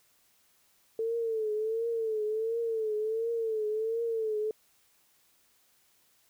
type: tone with vibrato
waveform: sine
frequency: 444.3 Hz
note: A4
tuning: 17 cents sharp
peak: -28 dBFS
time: 0.99-4.51 s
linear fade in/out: 2 ms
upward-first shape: triangle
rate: 1.4 Hz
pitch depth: 90 cents each way
effects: white hiss -67 dBFS RMS until 6.29 s